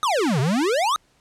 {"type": "exponential two-way sweep", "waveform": "square", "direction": "down then up", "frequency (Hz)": [1297, 123.47, 1297], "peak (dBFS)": -19, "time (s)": [0.03, 0.96], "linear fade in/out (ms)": 0, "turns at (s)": 0.4, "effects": ["pink hiss -61 dBFS RMS until 1.2 s", "low-pass 9000 Hz 12 dB/octave"]}